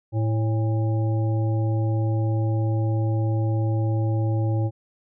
harmonic tone with a mistuned harmonic, 110 Hz, A2, in tune, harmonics 1 / 3 / 5 / 7, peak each -20 / -30 / -34 / -37 dBFS, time 0.12-4.71 s, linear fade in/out 50 ms, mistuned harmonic 7, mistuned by +81 cents, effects none

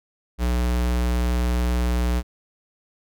square tone, 60.6 Hz, B1, 32 cents flat, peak -20 dBFS, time 0.38-2.23 s, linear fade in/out 50 ms, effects none

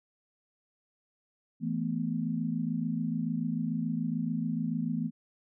sine chord, E suspended fourth, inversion none, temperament equal, 164.81 / 220 / 246.9 Hz, E3 / A3 / B3, 0 / 0 / 0 cents, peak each -33 dBFS, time 1.6-5.11 s, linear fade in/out 50 ms, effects none

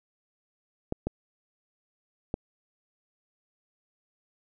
clicks, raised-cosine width 2 ms, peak -15 dBFS, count 3, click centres 0.924 / 1.07 / 2.341 s, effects none

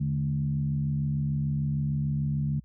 sine tone with frequency modulation, 145.4 Hz, D3, 17 cents flat, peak -24 dBFS, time 0-2.6 s, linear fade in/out 10 ms, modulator 66.7 Hz, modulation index 0.76, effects added 60 Hz sine -47 dBFS peak until 2.64 s + high-pass 80 Hz 12 dB/octave

